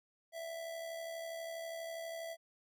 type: tone with amplitude modulation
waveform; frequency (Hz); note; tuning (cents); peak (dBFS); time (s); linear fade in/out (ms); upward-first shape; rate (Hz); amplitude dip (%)
square; 662; E5; +7; -40; 0.32-2.37; 50; sine; 72.3; 45
effects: none